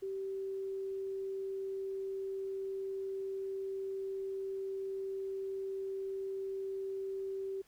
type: tone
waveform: sine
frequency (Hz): 387.2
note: G4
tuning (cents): -21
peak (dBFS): -36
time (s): 0.02-7.62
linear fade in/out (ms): 10
effects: pink hiss -68 dBFS RMS until 7.67 s

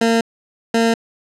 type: tone pair in turn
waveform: 20% pulse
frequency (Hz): 228.8 / 228.8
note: A#3 / A#3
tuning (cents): -32 / -32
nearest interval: unison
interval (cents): 0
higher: neither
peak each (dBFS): -8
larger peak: neither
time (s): 0.01-0.21 / 0.74-0.94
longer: neither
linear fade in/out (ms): 5
effects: low-pass 8000 Hz 12 dB/octave

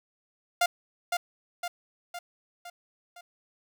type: tone with echo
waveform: sawtooth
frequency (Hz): 701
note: F5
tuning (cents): +6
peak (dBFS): -17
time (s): 0.61-0.66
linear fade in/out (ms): 5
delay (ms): 510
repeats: 5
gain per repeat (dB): -5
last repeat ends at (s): 3.21
effects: none

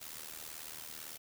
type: noise with amplitude modulation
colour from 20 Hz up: white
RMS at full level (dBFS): -43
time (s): 0-1.18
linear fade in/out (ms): 20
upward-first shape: sine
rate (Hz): 78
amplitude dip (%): 80
effects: none

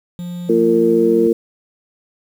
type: tone with pitch glide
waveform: triangle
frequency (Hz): 175.6 to 184.76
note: F3 to F#3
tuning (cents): +10 to -2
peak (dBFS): -22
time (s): 0.19-1.27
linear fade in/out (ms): 0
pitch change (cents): +88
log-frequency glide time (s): 0.93-1.08
type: harmonic tone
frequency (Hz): 114.5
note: A#2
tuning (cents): -31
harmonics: 2 / 3 / 4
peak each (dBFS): -18 / -14 / -14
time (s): 0.49-1.33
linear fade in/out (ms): 5
effects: 7-bit

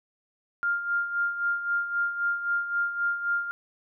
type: tone with tremolo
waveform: sine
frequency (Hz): 1401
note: F6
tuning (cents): +5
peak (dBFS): -22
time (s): 0.63-3.51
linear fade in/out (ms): 0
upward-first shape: sine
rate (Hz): 3.8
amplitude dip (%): 65
effects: none

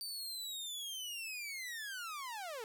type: linear sweep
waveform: sawtooth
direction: down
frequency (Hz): 4630 to 422.5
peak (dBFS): -38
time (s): 0.01-2.64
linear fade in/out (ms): 0
effects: none

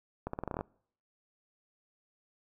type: accelerating click train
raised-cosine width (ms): 1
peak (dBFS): -21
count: 10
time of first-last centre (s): 0.27-0.61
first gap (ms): 64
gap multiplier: 0.86
effects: noise-tail reverb RT60 0.6 s tail -25 dB re dry

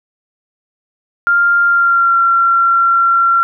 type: tone with pitch glide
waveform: sine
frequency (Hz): 1396.9 to 1367.4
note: F6 to F6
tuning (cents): 0 to -37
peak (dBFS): -8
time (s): 1.27-3.43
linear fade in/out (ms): 0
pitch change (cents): -37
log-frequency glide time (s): 1.65-2.19
effects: none

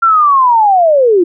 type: linear sweep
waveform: sine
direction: down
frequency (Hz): 1382 to 329.6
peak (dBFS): -5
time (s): 0.02-1.24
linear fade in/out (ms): 10
effects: none

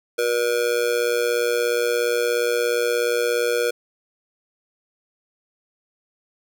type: tone with amplitude modulation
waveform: square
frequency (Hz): 479.2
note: A#4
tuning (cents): +48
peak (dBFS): -16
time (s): 0.18-3.71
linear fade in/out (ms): 10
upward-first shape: sine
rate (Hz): 117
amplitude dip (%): 80
effects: none

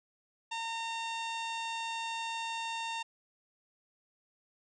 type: harmonic tone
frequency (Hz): 913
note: A#5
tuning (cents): -36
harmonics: 1 / 2 / 3 / 4 / 5 / 6 / 7 / 8 / 9 / 10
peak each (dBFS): -37 / -46 / -41 / -43 / -52 / -54 / -55 / -54 / -59 / -62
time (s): 0.51-3.03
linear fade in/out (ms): 10
effects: none

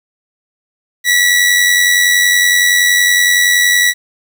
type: tone with amplitude modulation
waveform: sawtooth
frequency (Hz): 1944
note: B6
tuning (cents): -28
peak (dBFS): -3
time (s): 1.04-3.94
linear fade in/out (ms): 50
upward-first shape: sine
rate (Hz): 90.7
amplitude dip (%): 40
effects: 7-bit

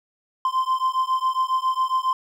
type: beating tone pair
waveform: triangle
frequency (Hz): 1036 / 1043.3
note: C6 / C6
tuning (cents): -17 / -5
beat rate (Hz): 7.3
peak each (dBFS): -21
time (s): 0.45-2.13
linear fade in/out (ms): 2
effects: none

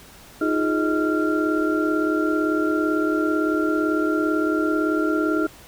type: tone cluster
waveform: sine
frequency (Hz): 313.4 / 351.3 / 416.3 / 628 / 1382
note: D#4 / F4 / G#4 / D#5 / F6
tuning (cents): +13 / +10 / +4 / +16 / -19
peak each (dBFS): -21 / -27 / -27 / -30 / -26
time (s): 0.41-5.47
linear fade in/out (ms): 5
effects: pink hiss -46 dBFS RMS until 5.67 s

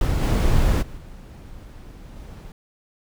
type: noise with level steps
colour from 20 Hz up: brown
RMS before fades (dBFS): -21 / -18 / -37 / -40 / -38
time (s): 0.01-2.52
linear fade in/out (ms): 2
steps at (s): 0.21 / 0.81 / 0.97 / 2.15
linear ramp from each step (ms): 20
effects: none

